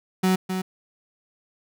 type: tone with echo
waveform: 35% pulse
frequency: 186.5 Hz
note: F#3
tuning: 14 cents sharp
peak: -16 dBFS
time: 0.23-0.36 s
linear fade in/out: 10 ms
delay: 260 ms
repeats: 1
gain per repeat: -7 dB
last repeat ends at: 0.62 s
effects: none